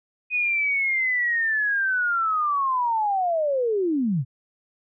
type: linear sweep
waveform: sine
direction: down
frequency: 2501 to 115 Hz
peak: -20 dBFS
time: 0.3-4.25 s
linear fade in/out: 50 ms
effects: none